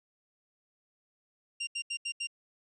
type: tone bursts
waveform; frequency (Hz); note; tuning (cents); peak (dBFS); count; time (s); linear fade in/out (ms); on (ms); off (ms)
sawtooth; 2782; F7; -7; -29; 5; 1.6-2.272; 10; 72; 78
effects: resampled to 22050 Hz